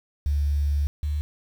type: tone pair in turn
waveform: sine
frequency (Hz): 72.3 / 74.16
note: D2 / D2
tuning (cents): -27 / +17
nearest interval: unison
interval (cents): 44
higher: second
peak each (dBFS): -20 / -23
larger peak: first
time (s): 0.26-0.87 / 1.03-1.21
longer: first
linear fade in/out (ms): 0
effects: 8-bit